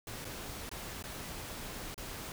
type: noise with dropouts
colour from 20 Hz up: pink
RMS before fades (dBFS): -43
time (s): 0.07-2.32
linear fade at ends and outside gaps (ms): 2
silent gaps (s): 0.246-0.251 / 0.693-0.714 / 1.026-1.039 / 1.944-1.978
effects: none